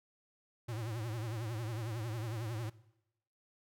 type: tone with vibrato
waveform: square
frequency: 113.1 Hz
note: A2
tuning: 48 cents sharp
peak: -38 dBFS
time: 0.68-2.7 s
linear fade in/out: 10 ms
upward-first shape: triangle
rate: 11 Hz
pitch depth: 160 cents each way
effects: noise-tail reverb RT60 0.9 s tail -20 dB re dry